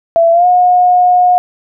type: tone with pitch glide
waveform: sine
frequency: 669 to 721.2 Hz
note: E5 to F#5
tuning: +25 to -45 cents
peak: -5 dBFS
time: 0.16-1.38 s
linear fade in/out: 0 ms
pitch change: +130 cents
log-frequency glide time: 0.32-0.46 s
effects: none